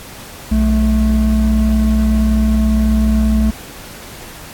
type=tone pair together; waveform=triangle; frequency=61 / 217.6 Hz; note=B1 / A3; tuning=-21 / -19 cents; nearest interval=octave + minor seventh; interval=2202 cents; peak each=-11 dBFS; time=0.51-3.51 s; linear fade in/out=10 ms; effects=pink hiss -34 dBFS RMS until 4.53 s + AAC 64 kbps